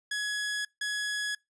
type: tone pair in turn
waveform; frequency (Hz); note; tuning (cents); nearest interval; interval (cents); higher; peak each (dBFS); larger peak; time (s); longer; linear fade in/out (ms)
sawtooth; 1681 / 1681; G#6 / G#6; +20 / +20; unison; 0; neither; -26; neither; 0.11-0.65 / 0.81-1.35; neither; 5
effects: noise-tail reverb RT60 0.2 s tail -26 dB re dry + resampled to 22050 Hz